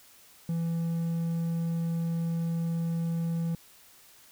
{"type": "tone", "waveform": "triangle", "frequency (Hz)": 166.7, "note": "E3", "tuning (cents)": 20, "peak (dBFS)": -25, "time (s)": [0.49, 3.55], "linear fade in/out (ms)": 2, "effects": ["white hiss -56 dBFS RMS until 4.31 s"]}